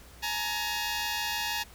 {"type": "tone pair together", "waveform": "10% pulse", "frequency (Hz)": [846, 932.3], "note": ["G#5", "A#5"], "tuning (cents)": [32, 0], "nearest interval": "major second", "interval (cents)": 168, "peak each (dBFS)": -24, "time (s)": [0.22, 1.64], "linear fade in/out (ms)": 20, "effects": ["added 60 Hz sine -52 dBFS peak until 1.74 s", "pink hiss -53 dBFS RMS until 1.74 s"]}